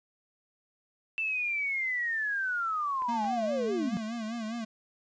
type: linear sweep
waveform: sine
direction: down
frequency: 2671 to 174.4 Hz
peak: -28 dBFS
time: 1.18-3.97 s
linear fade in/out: 0 ms
type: clicks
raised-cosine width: 0.5 ms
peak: -31 dBFS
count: 2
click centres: 3.021 / 3.245 s
type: tone with vibrato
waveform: square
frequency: 226 Hz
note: A3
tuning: 47 cents sharp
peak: -34 dBFS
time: 3.08-4.65 s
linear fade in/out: 10 ms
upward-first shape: sine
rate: 4.9 Hz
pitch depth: 91 cents each way
effects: resampled to 16000 Hz + 10-bit